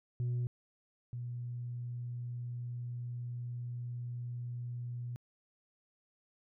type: tone pair in turn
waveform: sine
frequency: 122.2 / 121.29 Hz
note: B2 / B2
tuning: -18 / -31 cents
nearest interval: unison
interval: 13 cents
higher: first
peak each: -29 / -37 dBFS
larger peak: first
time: 0.2-0.47 / 1.13-5.16 s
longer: second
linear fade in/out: 0 ms
effects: tanh soft clip ceiling -30 dBFS